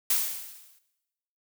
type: noise with exponential decay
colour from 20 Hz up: blue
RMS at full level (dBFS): -22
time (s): 0.1-0.79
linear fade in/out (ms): 5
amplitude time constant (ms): 150
effects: noise-tail reverb RT60 1.0 s tail -17 dB re dry